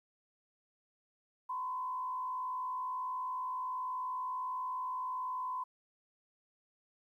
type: tone with frequency modulation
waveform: sine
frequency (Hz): 1016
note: B5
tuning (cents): +49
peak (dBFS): -35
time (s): 1.49-5.64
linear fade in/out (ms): 10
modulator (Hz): 60.7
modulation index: 0.54
effects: 12-bit